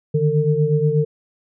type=tone cluster; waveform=sine; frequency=146.9 / 155.2 / 451.1 Hz; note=D3 / D#3 / A4; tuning=+1 / -4 / +43 cents; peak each=-19 dBFS; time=0.14-1.05 s; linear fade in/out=10 ms; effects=none